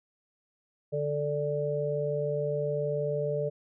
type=harmonic tone; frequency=146.83 Hz; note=D3; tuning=in tune; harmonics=1 / 3 / 4; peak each=-33 / -31 / -31 dBFS; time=0.92-3.5 s; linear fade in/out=20 ms; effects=none